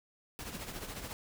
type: noise with tremolo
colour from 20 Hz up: pink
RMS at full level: -40 dBFS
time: 0.39-1.13 s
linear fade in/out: 0 ms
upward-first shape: triangle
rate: 14 Hz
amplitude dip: 65%
effects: none